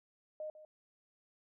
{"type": "tone with echo", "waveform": "sine", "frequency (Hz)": 616, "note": "D#5", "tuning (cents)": -17, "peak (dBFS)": -39, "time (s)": [0.4, 0.5], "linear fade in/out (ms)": 2, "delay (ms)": 150, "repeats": 1, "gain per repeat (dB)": -13, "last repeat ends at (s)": 0.65, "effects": []}